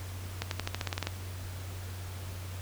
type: accelerating click train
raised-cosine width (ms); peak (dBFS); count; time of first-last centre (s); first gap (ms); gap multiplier
0.2; -14; 11; 0.42-1.07; 92; 0.92
effects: added 92 Hz sine -38 dBFS peak until 2.61 s + pink hiss -47 dBFS RMS until 2.61 s